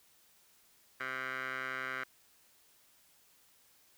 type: tone with band-pass filter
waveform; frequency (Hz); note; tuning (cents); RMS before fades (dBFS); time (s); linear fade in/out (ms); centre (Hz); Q
15% pulse; 130.81; C3; 0; -39; 1-2.04; 5; 1700; 7.9
effects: white hiss -66 dBFS RMS until 3.97 s